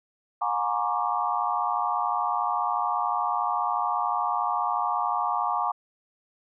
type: tone cluster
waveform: sine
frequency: 720 / 831 / 945 / 1096 / 1176 Hz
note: F#5 / G#5 / A#5 / C#6 / D6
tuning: -47 / +1 / +23 / -20 / +2 cents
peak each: -30 dBFS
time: 0.41-5.72 s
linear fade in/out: 10 ms
effects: none